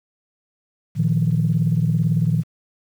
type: chord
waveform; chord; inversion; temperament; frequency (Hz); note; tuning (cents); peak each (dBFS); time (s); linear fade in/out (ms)
sine; Bb suspended fourth; none; equal with one note detuned; 116.54 / 156.65 / 174.61; Bb2 / Eb3 / F3; 0 / +12 / 0; -20 / -18 / -22; 0.95-2.44; 50
effects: tanh soft clip ceiling -8 dBFS + 8-bit